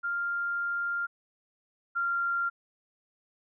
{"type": "tone pair in turn", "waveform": "sine", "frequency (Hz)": [1396.9, 1386.4], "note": ["F6", "F6"], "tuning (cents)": [0, -13], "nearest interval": "unison", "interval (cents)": 13, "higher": "first", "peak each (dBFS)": [-28, -26], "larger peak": "second", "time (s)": [[0.03, 1.07], [1.95, 2.5]], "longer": "first", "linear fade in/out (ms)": 20, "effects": []}